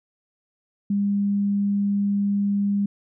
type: tone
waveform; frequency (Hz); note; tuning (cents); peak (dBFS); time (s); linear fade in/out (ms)
sine; 201.5; G3; +48; -19; 0.9-2.86; 5
effects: none